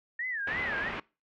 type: tone with vibrato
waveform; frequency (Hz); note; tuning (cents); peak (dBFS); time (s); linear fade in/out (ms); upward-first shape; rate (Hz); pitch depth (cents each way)
sine; 1808; A6; +47; -31; 0.19-0.89; 5; sine; 3; 210
type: low-pass noise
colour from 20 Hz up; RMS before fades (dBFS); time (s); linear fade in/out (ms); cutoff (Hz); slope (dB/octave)
white; -37; 0.47-1; 5; 2400; 24
effects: noise-tail reverb RT60 0.3 s tail -23 dB re dry